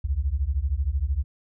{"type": "beating tone pair", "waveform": "sine", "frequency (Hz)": [62.9, 75.9], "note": ["B1", "D#2"], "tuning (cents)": [32, -42], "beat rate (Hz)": 13, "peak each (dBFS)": [-25, -25], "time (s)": [0.04, 1.24], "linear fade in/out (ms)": 10, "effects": []}